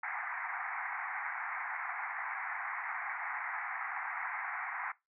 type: band-pass noise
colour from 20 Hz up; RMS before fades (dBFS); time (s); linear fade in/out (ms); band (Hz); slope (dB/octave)
white; -39; 0.03-4.92; 5; 730 to 2200; 96
effects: noise-tail reverb RT60 0.2 s tail -20 dB re dry